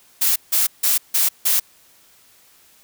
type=noise bursts; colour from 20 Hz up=blue; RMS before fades=-17 dBFS; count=5; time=0.21-1.6 s; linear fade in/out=10 ms; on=150 ms; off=160 ms; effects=white hiss -53 dBFS RMS until 2.83 s